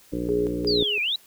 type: harmonic tone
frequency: 59.6 Hz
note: A#1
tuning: 39 cents sharp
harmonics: 1 / 2 / 3 / 4 / 5 / 6 / 7 / 8 / 9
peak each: -36 / -38 / -34 / -39 / -28 / -35 / -38 / -36 / -38 dBFS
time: 0.12-0.84 s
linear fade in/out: 10 ms
type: tone with tremolo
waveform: sine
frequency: 415.3 Hz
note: G#4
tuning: in tune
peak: -22 dBFS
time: 0.29-0.98 s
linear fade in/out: 0 ms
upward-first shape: square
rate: 2.8 Hz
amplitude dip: 65%
type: exponential two-way sweep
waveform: sine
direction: down then up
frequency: 4946 to 2346 to 4052 Hz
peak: -22 dBFS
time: 0.67-1.16 s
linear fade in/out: 5 ms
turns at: 1.01 s
effects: white hiss -54 dBFS RMS until 1.26 s